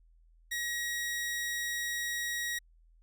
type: tone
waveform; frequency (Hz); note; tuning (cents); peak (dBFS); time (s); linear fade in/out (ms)
sawtooth; 1900; A#6; +33; -29; 0.51-2.59; 10
effects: added 41 Hz sine -59 dBFS peak until 3.02 s